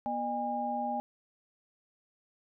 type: tone cluster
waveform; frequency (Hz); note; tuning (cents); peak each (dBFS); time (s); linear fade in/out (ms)
sine; 242.6 / 608 / 813; B3 / D#5 / G#5; -31 / -40 / -37; -37 / -38 / -32; 0.06-1; 0
effects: none